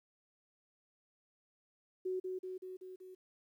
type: tone with echo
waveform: sine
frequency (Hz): 371.4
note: F#4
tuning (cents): +7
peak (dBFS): -34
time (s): 2.05-2.2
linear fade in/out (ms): 10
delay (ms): 190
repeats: 5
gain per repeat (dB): -3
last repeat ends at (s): 3.15
effects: 12-bit